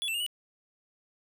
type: tone with pitch steps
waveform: square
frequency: 3409 / 2670 / 2831 / 2940 Hz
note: G#7 / E7 / F7 / F#7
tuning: +45 / +22 / +23 / -12 cents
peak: -30 dBFS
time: 0.02-0.264 s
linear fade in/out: 0 ms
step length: 61 ms
effects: none